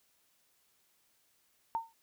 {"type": "tone with exponential decay", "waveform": "sine", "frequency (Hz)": 910, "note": "A#5", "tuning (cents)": -42, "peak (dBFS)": -27, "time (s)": [1.75, 1.93], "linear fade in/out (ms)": 0, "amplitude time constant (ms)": 37, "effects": ["white hiss -72 dBFS RMS until 2.02 s"]}